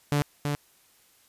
sawtooth tone with echo, 145.4 Hz, D3, 17 cents flat, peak -18 dBFS, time 0.12-0.22 s, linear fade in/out 0 ms, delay 330 ms, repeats 1, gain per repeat -4 dB, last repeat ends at 0.55 s, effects white hiss -61 dBFS RMS until 1.28 s + resampled to 32000 Hz

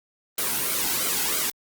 white noise with flanger, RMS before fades -25 dBFS, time 0.38-1.5 s, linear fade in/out 2 ms, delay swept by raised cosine 1.1 to 1.75 ms, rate 3 Hz, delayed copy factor -0.7, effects Opus 24 kbps

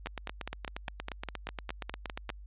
two click trains, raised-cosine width 0.3 ms, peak -20 / -20 dBFS, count 20 / 12, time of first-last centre 0.06-2.293 / 0.07-2.301 s, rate 8.51 / 4.93 Hz, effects added 50 Hz sine -45 dBFS peak until 2.46 s + resampled to 8000 Hz

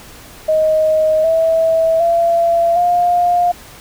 sine tone with pitch steps, 626 / 651.5 / 677.9 / 705.5 Hz, D#5 / E5 / E5 / F5, +10 / -20 / +48 / +17 cents, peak -10 dBFS, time 0.48-3.52 s, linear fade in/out 10 ms, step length 760 ms, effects pink hiss -38 dBFS RMS until 3.8 s

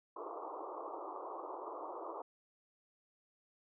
white band-pass noise, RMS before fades -45 dBFS, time 0.16-2.22 s, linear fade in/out 5 ms, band 310 to 1200 Hz, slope 96 dB/octave, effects none

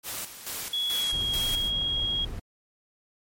white noise with tremolo, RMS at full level -34 dBFS, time 0.03-1.72 s, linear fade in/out 50 ms, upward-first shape square, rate 2.3 Hz, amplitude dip 65%
sine tone with pitch glide, 3362 to 3283 Hz, G#7 to G#7, +20 to -21 cents, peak -25 dBFS, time 0.73-2.25 s, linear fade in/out 5 ms, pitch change -41 cents, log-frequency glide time 0.92-1.16 s
brown noise, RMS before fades -35 dBFS, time 1.12-2.4 s, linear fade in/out 10 ms
effects MP3 64 kbps

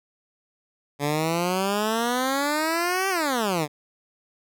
10% pulse exponential two-way sweep, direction up then down, 141.6 to 392.2 to 141.6 Hz, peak -14 dBFS, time 0.99-3.68 s, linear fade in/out 50 ms, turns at 3.09 s, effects none

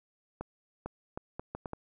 accelerating click train, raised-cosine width 1 ms, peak -23 dBFS, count 7, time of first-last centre 0.41-1.734 s, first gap 450 ms, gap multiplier 0.7, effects none

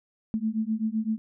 sine beating tone pair, 215.8 / 223.6 Hz, A3 / A3, -33 / +28 cents, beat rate 7.8 Hz, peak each -28 / -28 dBFS, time 0.34-1.18 s, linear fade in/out 0 ms, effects none

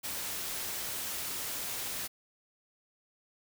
white noise, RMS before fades -37 dBFS, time 0.03-2.08 s, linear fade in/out 20 ms, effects none

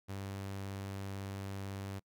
sawtooth tone, 98 Hz, G2, in tune, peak -36 dBFS, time 0.08-2 s, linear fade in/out 20 ms, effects noise-tail reverb RT60 0.1 s tail -26 dB re dry

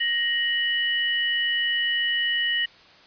sine tone pair together, 1876.1 / 2953 Hz, A#6 / F#7, +11 / -4 cents, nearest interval minor sixth, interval 785 cents, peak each -24 dBFS, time 0-2.66 s, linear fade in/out 10 ms, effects white hiss -51 dBFS RMS until 3.06 s + resampled to 11025 Hz

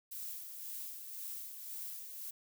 violet noise with tremolo, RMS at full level -43 dBFS, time 0.11-2.31 s, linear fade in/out 10 ms, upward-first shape sine, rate 1.9 Hz, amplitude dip 45%, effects none

